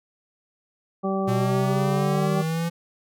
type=harmonic tone; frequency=193.2 Hz; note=G3; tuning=25 cents flat; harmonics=1 / 2 / 3 / 4 / 6; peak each=-25 / -28 / -30 / -31 / -33 dBFS; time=1.03-2.43 s; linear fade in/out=20 ms
type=exponential sweep; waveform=square; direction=up; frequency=119.6 to 170 Hz; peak=-24 dBFS; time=1.27-2.7 s; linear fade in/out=20 ms
effects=none